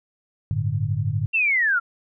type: chord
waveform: sine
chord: G suspended second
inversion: none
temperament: just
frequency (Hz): 98 / 110.25 / 147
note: G2 / A2 / D3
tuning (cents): 0 / +4 / +2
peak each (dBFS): -26 / -24 / -26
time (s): 0.51-1.26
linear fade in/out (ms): 0
type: linear sweep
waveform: sine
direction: down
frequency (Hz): 2749 to 1341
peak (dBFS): -17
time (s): 1.33-1.8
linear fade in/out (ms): 20
effects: none